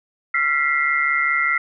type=tone cluster; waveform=sine; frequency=1367 / 1959 / 2104 Hz; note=F6 / B6 / C7; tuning=-37 / -15 / +9 cents; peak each=-21 dBFS; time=0.34-1.58 s; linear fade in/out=5 ms; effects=none